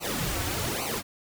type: noise with flanger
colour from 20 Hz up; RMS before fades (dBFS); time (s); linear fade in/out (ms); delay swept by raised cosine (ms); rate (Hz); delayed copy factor
pink; -30; 0-1.03; 50; 0.57 to 4.97; 1.2; -0.9
effects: none